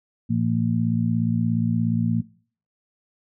harmonic tone, 57 Hz, A#1, 38 cents flat, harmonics 2 / 3 / 4, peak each -24 / -25 / -22 dBFS, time 0.29-2.22 s, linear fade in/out 20 ms, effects noise-tail reverb RT60 0.5 s tail -22 dB re dry

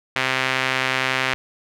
sawtooth tone with band-pass filter, 130.81 Hz, C3, in tune, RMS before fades -22 dBFS, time 0.16-1.34 s, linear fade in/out 0 ms, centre 2200 Hz, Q 1.5, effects none

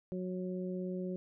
harmonic tone, 183.3 Hz, F#3, 16 cents flat, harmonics 1 / 2 / 3, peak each -37 / -40 / -45 dBFS, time 0.12-1.16 s, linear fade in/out 0 ms, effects none

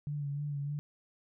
sine tone with vibrato, 144.3 Hz, D3, 30 cents flat, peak -33 dBFS, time 0.07-0.79 s, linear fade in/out 0 ms, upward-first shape sine, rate 3.3 Hz, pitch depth 36 cents each way, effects none

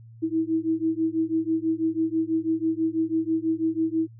sine beating tone pair, 320 / 326.1 Hz, D#4 / E4, +49 / -19 cents, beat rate 6.1 Hz, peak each -25 dBFS, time 0.22-4.08 s, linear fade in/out 20 ms, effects added 114 Hz sine -44 dBFS peak until 4.19 s

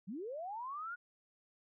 sine linear sweep, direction up, 164.81 to 1465 Hz, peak -40 dBFS, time 0.07-0.96 s, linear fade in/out 20 ms, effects none

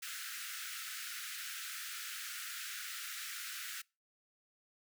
pink high-pass noise, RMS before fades -44 dBFS, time 0.02-3.82 s, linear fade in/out 10 ms, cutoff 1300 Hz, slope 96 dB/octave, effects noise-tail reverb RT60 0.3 s tail -26 dB re dry

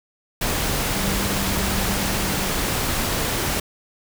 sine tone in noise, 196 Hz, G3, in tune, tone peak -28 dBFS, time 0.92-2.51 s, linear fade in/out 5 ms, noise pink, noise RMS -23 dBFS, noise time 0.41-3.6 s, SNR -8 dB, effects none

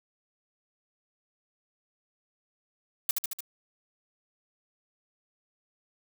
blue noise with echo, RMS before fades -25 dBFS, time 3.09-3.11 s, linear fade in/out 2 ms, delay 74 ms, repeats 4, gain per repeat -3 dB, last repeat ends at 3.406 s, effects none

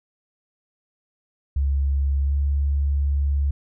sine tone with pitch glide, 69.3 to 70.59 Hz, C#2 to C#2, 0 to +32 cents, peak -18 dBFS, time 1.56-3.51 s, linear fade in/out 5 ms, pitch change +32 cents, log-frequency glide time 2.24-2.33 s, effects none

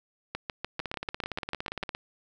two click trains, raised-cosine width 0.3 ms, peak -17 / -16 dBFS, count 21 / 11, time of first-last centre 0.8-1.949 / 0.35-1.829 s, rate 17.4 / 6.76 Hz, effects none

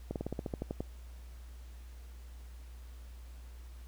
slowing click train, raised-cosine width 2 ms, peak -22 dBFS, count 11, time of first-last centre 0.11-0.805 s, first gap 48 ms, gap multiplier 1.08, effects added 60 Hz sine -46 dBFS peak until 3.87 s + pink hiss -62 dBFS RMS until 3.87 s

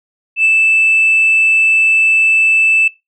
sine tone with ADSR envelope, 2637 Hz, E7, in tune, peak -5 dBFS, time 0.36-2.88 s, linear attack 89 ms, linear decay 16 ms, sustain -2 dB, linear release 5 ms, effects noise-tail reverb RT60 0.2 s tail -19 dB re dry + tanh soft clip ceiling -4 dBFS

